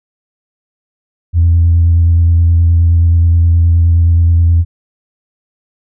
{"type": "tone with vibrato", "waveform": "sine", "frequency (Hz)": 84.4, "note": "E2", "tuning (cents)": 41, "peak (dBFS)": -4, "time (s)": [1.33, 4.65], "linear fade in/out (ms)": 50, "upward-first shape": "square", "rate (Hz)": 9.5, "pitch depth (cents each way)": 15, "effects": ["tanh soft clip ceiling -2 dBFS"]}